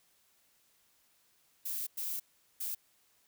violet noise bursts at uneven times, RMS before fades -37 dBFS, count 3, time 1.65-1.87 / 1.97-2.2 / 2.6-2.75 s, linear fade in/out 10 ms, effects white hiss -70 dBFS RMS until 3.27 s

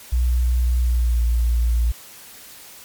sine tone with pitch glide, 61.1 to 58.41 Hz, B1 to A#1, -18 to +4 cents, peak -15 dBFS, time 0.12-1.92 s, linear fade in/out 10 ms, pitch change -78 cents, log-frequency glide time 0.79-1.24 s, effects white hiss -42 dBFS RMS until 2.84 s + MP3 96 kbps

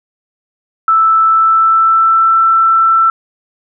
sine tone with pitch glide, 1318.5 to 1334.6 Hz, E6 to E6, 0 to +21 cents, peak -6 dBFS, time 0.88-3.1 s, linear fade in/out 2 ms, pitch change +21 cents, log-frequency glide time 1.24-2.38 s, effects none

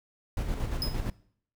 brown noise with tremolo, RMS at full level -30 dBFS, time 0.37-1.1 s, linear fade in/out 2 ms, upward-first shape square, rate 8.7 Hz, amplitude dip 40%
45% pulse tone with exponential decay, 5080 Hz, D#8, 35 cents sharp, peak -26 dBFS, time 0.82-1.02 s, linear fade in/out 1 ms, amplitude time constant 42 ms
effects noise-tail reverb RT60 0.6 s tail -21 dB re dry

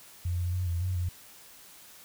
sine tone with pitch steps, 87.8 / 88.3 / 91.2 / 85.4 / 92.1 / 88.5 Hz, F2 / F2 / F#2 / F2 / F#2 / F2, +10 / +20 / -24 / -38 / -7 / +23 cents, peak -27 dBFS, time 0.25-1.09 s, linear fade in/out 5 ms, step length 140 ms, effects white hiss -52 dBFS RMS until 2.04 s

